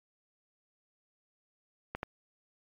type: clicks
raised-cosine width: 0.5 ms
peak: -20 dBFS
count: 2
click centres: 1.95 / 2.031 s
effects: MP3 64 kbps